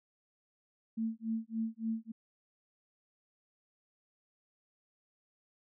sine tone with tremolo, 224.2 Hz, A3, 33 cents sharp, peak -30 dBFS, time 0.97-2.12 s, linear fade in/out 10 ms, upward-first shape sine, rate 3.5 Hz, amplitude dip 100%, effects none

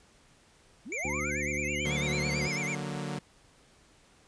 sine linear sweep, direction up, 168.5 to 5330 Hz, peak -39 dBFS, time 0.85-2.59 s, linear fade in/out 20 ms
square tone with vibrato, 2217 Hz, C#7, in tune, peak -33 dBFS, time 0.92-2.75 s, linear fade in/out 2 ms, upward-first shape sine, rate 9.1 Hz, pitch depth 130 cents each way
harmonic tone, 73.42 Hz, D2, in tune, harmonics 1 / 2 / 3 / 4 / 5 / 7, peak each -40 / -40 / -40 / -40 / -40 / -40 dBFS, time 1.04-2.48 s, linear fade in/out 10 ms
sawtooth chord, D augmented, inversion none, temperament equal, 146.83 / 185 / 233.1 Hz, D3 / F#3 / A#3, 0 / 0 / 0 cents, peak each -32 / -34 / -37 dBFS, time 1.85-3.19 s, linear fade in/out 5 ms
effects pink hiss -61 dBFS RMS until 4.27 s + resampled to 22050 Hz

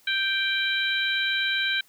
harmonic tone, 784 Hz, G5, in tune, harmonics 2 / 3 / 4 / 5, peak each -26 / -29 / -30 / -29 dBFS, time 0.07-1.81 s, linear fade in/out 5 ms, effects white hiss -59 dBFS RMS until 1.88 s + high-pass 100 Hz 12 dB/octave

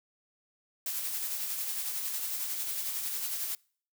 blue noise with tremolo, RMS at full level -33 dBFS, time 0.86-3.55 s, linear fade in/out 2 ms, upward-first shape sine, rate 11 Hz, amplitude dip 35%, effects noise-tail reverb RT60 0.5 s tail -26 dB re dry

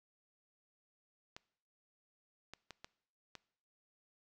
clicks, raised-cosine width 0.2 ms, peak -30 dBFS, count 5, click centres 1.365 / 2.536 / 2.707 / 2.845 / 3.353 s, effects noise-tail reverb RT60 0.7 s tail -22 dB re dry

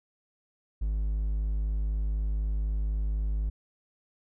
triangle tone, 52 Hz, G#1, 3 cents sharp, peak -24 dBFS, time 0.81-3.5 s, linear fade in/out 10 ms, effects none

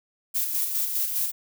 violet noise with tremolo, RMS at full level -25 dBFS, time 0.34-1.32 s, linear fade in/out 20 ms, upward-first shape square, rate 4.9 Hz, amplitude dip 40%, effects none

